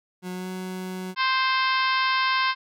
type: tone with pitch glide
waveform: 30% pulse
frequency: 182.1 to 185.28 Hz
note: F#3 to F#3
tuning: -27 to +3 cents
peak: -28 dBFS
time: 0.22-1.15 s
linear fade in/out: 50 ms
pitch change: +30 cents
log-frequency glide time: 0.32-0.49 s
type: harmonic tone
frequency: 523.3 Hz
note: C5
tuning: in tune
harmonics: 2 / 3 / 4 / 5 / 6 / 7 / 8 / 9 / 10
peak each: -23 / -27 / -29 / -31 / -33 / -34 / -35 / -36 / -37 dBFS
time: 1.16-2.55 s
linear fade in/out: 50 ms
effects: none